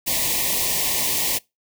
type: band-stop noise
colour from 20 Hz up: white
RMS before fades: -22 dBFS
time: 0.06-1.39 s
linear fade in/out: 20 ms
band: 1100 to 1800 Hz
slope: 96 dB/octave
effects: noise-tail reverb RT60 0.2 s tail -23 dB re dry